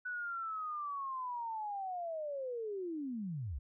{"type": "linear sweep", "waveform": "sine", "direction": "down", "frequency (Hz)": [1493, 56.3], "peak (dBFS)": -37, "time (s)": [0.05, 3.59], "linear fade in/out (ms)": 10, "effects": []}